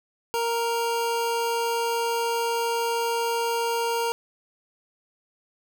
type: tone pair together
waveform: square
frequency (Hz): 465.2 / 932.3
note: A#4 / A#5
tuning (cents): -4 / 0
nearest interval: octave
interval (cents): 1204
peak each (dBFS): -27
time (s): 0.34-4.12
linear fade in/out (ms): 0
effects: none